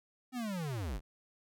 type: linear sweep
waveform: square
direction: down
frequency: 261.6 to 34.65 Hz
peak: -36 dBFS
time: 0.32-1.01 s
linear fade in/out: 50 ms
effects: none